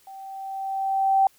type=tone with level ramp; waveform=sine; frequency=776 Hz; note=G5; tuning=18 cents flat; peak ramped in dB=-39 to -14 dBFS; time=0.07-1.27 s; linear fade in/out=2 ms; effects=white hiss -59 dBFS RMS until 1.38 s